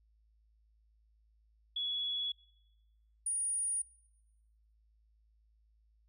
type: tone pair in turn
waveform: sine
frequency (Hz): 3379 / 9578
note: G#7 / D9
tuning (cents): +29 / +33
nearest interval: octave + tritone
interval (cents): 1804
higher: second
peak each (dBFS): -33 / -31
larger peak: second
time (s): 1.76-2.32 / 3.26-3.82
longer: neither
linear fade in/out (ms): 5
effects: noise-tail reverb RT60 1.0 s tail -22 dB re dry + added 54 Hz sine -66 dBFS peak until 6.08 s